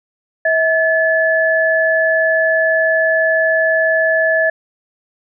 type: tone pair together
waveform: sine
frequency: 644.8 / 1723 Hz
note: E5 / A6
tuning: -38 / -37 cents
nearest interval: octave + perfect fourth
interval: 1701 cents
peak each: -14 dBFS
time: 0.45-4.5 s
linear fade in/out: 5 ms
effects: none